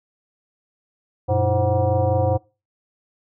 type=tone with frequency modulation; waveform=sine; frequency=310 Hz; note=D#4; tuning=6 cents flat; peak=-16 dBFS; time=1.28-2.38 s; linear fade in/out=20 ms; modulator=215 Hz; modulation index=2.1; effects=noise-tail reverb RT60 0.3 s tail -23 dB re dry